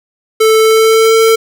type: tone with pitch glide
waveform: square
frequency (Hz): 440 to 448.2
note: A4 to A4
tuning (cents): 0 to +32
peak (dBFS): -6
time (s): 0.4-1.36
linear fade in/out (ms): 10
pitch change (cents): +32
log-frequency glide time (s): 0.59-1.16
effects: none